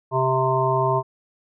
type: harmonic tone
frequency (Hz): 130.81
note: C3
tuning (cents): 0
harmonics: 1 / 3 / 5 / 7 / 8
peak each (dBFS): -24 / -24 / -24 / -24 / -24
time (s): 0.11-1.03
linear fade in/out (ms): 50
effects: none